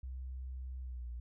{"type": "tone with pitch glide", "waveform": "sine", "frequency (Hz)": [64.2, 59.56], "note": ["C2", "A#1"], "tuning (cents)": [-32, 38], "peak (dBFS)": -40, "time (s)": [0.03, 1.2], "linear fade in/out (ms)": 5, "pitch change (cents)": -130, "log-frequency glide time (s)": [0.81, 1.09], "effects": []}